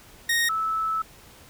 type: tone pair in turn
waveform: sawtooth / sine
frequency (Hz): 1863 / 1307.9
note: A#6 / E6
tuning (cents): -2 / -14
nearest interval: tritone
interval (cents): 612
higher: first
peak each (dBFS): -17 / -23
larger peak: first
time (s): 0.29-0.49 / 0.49-1.02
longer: second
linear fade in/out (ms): 5
effects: pink hiss -50 dBFS RMS until 1.49 s